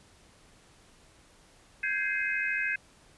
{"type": "chord", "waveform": "sine", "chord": "Ab major seventh", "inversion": "third", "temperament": "equal with one note detuned", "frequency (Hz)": [1568, 1661.2, 2093, 2540], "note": ["G6", "Ab6", "C7", "Eb7"], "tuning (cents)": [0, 0, 0, 35], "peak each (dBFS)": -33, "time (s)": [1.83, 2.76], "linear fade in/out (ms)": 5, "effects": ["pink hiss -59 dBFS RMS until 3.17 s", "resampled to 24000 Hz"]}